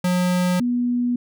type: tone pair in turn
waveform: square / sine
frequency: 180 / 243.6 Hz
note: F#3 / B3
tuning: -47 / -24 cents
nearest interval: perfect fourth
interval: 523 cents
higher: second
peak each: -18 dBFS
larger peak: neither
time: 0.04-0.6 / 0.6-1.16 s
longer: neither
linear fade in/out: 5 ms
effects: none